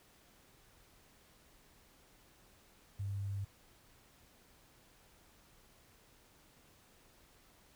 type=tone with quantisation; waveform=sine; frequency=99.4 Hz; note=G2; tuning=25 cents sharp; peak=-36 dBFS; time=2.99-3.45 s; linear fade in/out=10 ms; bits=11; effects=pink hiss -65 dBFS RMS until 7.75 s